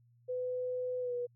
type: tone with pitch glide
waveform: sine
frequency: 502 to 486.6 Hz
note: B4 to B4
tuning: +28 to -26 cents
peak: -33 dBFS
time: 0.28-1.27 s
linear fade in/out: 20 ms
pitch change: -54 cents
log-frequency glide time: 1-1.14 s
effects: added 119 Hz sine -63 dBFS peak until 1.35 s